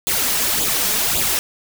white noise with flanger, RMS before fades -19 dBFS, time 0.07-1.39 s, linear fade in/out 0 ms, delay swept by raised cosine 0.26 to 4.86 ms, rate 1.8 Hz, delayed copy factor +0.7, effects none

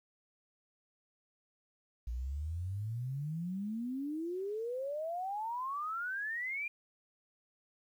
sine exponential sweep, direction up, 56.8 to 2425 Hz, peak -35 dBFS, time 2.07-6.68 s, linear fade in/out 5 ms, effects 11-bit

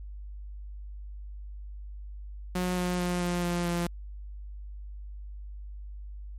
sawtooth tone with pitch steps, 180.9 / 179.24 / 177.59 / 175.95 / 174.33 / 172.73 Hz, F#3 / F3 / F3 / F3 / F3 / F3, -39 / +45 / +29 / +13 / -3 / -19 cents, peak -23 dBFS, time 2.55-3.87 s, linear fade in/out 5 ms, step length 220 ms, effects added 50 Hz sine -38 dBFS peak until 6.38 s + MP3 64 kbps

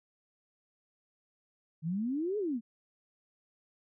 sine exponential two-way sweep, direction up then down, 151.2 to 435.1 to 213.3 Hz, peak -30 dBFS, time 1.82-2.61 s, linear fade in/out 50 ms, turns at 2.38 s, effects none

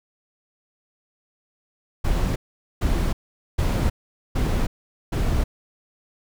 brown noise bursts, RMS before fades -21 dBFS, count 5, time 2.04-5.44 s, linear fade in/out 10 ms, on 320 ms, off 450 ms, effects none

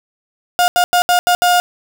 35% pulse tone bursts at uneven times, 712 Hz, F5, 33 cents sharp, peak -8 dBFS, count 6, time 0.59-0.68 / 0.76-0.84 / 0.93-1.02 / 1.09-1.19 / 1.27-1.35 / 1.42-1.6 s, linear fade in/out 0 ms, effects none

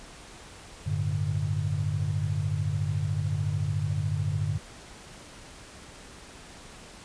sine chord, G suspended second, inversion none, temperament equal with one note detuned, 96.26 / 110 / 146.83 Hz, G2 / A2 / D3, -31 / 0 / 0 cents, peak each -29 / -32 / -29 dBFS, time 0.86-4.58 s, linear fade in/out 10 ms, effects pink hiss -47 dBFS RMS until 7.04 s + resampled to 22050 Hz

